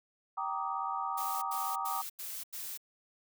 sine chord, Eb major seventh, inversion first, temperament just, 777.8 / 933.4 / 1166.7 / 1244.5 Hz, G5 / Bb5 / D6 / Eb6, -14 / +2 / -12 / 0 cents, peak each -38 dBFS, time 0.37-2.02 s, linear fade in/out 10 ms
blue noise bursts, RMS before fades -41 dBFS, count 5, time 1.17-2.776 s, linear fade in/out 10 ms, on 250 ms, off 89 ms
effects none

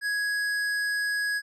sine tone with hard clipping, 1665 Hz, G#6, 4 cents sharp, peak -27 dBFS, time 0.01-1.42 s, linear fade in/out 50 ms, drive 11 dB, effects none

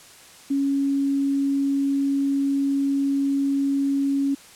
sine tone, 277.2 Hz, C#4, in tune, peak -19 dBFS, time 0.5-4.35 s, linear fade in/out 10 ms, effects white hiss -47 dBFS RMS until 4.55 s + low-pass 10000 Hz 12 dB/octave

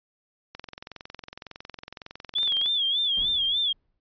click train, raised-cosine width 0.2 ms, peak -21 dBFS, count 47, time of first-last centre 0.55-2.66 s, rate 21.8 Hz
sine tone with vibrato, 3379 Hz, G#7, 29 cents sharp, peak -22 dBFS, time 2.35-3.73 s, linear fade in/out 10 ms, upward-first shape sine, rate 3.4 Hz, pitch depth 110 cents each way
brown noise with exponential decay, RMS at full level -38 dBFS, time 3.17-4 s, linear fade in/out 2 ms, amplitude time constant 180 ms
effects resampled to 11025 Hz

